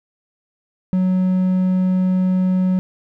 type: tone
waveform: triangle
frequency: 185 Hz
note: F#3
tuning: in tune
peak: -12 dBFS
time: 0.93-2.79 s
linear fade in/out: 0 ms
effects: none